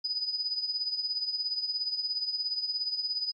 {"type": "tone with tremolo", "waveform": "sine", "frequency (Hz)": 4978, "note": "D#8", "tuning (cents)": 0, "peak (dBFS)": -26, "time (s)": [0.04, 3.32], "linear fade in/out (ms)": 10, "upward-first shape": "triangle", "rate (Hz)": 17, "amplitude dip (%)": 75, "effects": ["AAC 64 kbps"]}